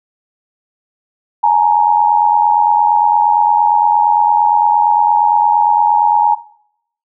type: tone pair together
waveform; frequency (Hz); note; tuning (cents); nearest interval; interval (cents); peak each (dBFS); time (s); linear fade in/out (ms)
sine; 843.6 / 932.3; G#5 / A#5; +27 / 0; major second; 173; -11; 1.43-6.35; 10
effects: noise-tail reverb RT60 0.7 s tail -18 dB re dry